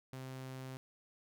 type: tone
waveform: sawtooth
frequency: 130.81 Hz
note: C3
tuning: in tune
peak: -40 dBFS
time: 0.13-0.77 s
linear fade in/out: 0 ms
effects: none